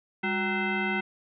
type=tone with frequency modulation; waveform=sine; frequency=932.3 Hz; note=A#5; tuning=in tune; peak=-25 dBFS; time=0.23-1.01 s; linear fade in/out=10 ms; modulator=567 Hz; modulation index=2.9; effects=none